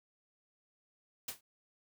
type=noise with exponential decay; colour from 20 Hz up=white; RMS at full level=-35 dBFS; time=1.28-1.41 s; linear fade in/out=5 ms; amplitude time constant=28 ms; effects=none